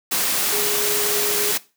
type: tone in noise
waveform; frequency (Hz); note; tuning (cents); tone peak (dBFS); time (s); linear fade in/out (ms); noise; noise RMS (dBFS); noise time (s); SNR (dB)
sine; 415.3; G#4; 0; -26; 0.52-1.52; 10; white; -21; 0.11-1.58; -8
effects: noise-tail reverb RT60 0.3 s tail -19 dB re dry + high-pass 150 Hz 12 dB/octave